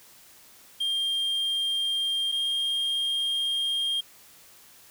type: tone pair in turn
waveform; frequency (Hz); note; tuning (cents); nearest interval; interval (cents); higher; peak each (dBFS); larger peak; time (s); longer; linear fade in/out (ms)
triangle; 3199 / 3218; G7 / G7; +34 / +45; unison; 11; second; -23; neither; 0.8-2.32 / 2.32-4.01; second; 10
effects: white hiss -53 dBFS RMS until 4.9 s